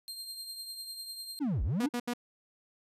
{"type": "tone with tremolo", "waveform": "sawtooth", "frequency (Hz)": 4186, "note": "C8", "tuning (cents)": 0, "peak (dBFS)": -35, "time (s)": [0.08, 1.39], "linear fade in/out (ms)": 0, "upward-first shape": "triangle", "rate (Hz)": 10, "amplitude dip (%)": 55}
{"type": "linear two-way sweep", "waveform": "triangle", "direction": "down then up", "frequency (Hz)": [314.5, 44.36, 314.5], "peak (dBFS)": -26, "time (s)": [1.4, 1.89], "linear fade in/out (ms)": 20, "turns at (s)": 1.63}
{"type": "tone bursts", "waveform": "sawtooth", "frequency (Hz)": 241.9, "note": "B3", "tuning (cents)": -36, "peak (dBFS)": -27, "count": 3, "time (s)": [1.8, 2.136], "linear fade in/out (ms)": 5, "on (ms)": 62, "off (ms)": 75}
{"effects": ["resampled to 32000 Hz"]}